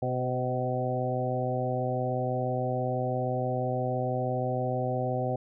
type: harmonic tone with a mistuned harmonic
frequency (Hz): 126.1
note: B2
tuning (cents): +36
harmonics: 1 / 2 / 3 / 4 / 5 / 6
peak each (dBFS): -31 / -36 / -37 / -33 / -34 / -34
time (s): 0.02-5.36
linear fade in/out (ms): 5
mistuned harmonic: 4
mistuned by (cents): +24
effects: none